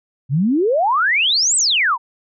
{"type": "exponential two-way sweep", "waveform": "sine", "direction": "up then down", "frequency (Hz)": [124.5, 8372, 889], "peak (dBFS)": -13, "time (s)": [0.29, 1.98], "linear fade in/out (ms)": 50, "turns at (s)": 1.56, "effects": []}